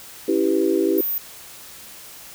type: chord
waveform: sine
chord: C# half-diminished seventh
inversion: none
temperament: equal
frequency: 277.2 / 329.6 / 392 / 493.9 Hz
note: C#4 / E4 / G4 / B4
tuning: 0 / 0 / 0 / 0 cents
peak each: -26 / -20 / -20 / -26 dBFS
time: 0.28-1.01 s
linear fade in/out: 5 ms
type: tone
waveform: sine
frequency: 14950 Hz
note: A#9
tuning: 4 cents sharp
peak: -21 dBFS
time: 0.98-1.18 s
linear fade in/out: 0 ms
effects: white hiss -41 dBFS RMS until 2.34 s